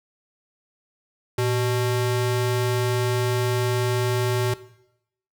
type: ring-modulated tone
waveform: square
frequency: 246.9 Hz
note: B3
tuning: in tune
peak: -18 dBFS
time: 1.38-4.54 s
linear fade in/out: 5 ms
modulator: 132 Hz
effects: noise-tail reverb RT60 0.8 s tail -17 dB re dry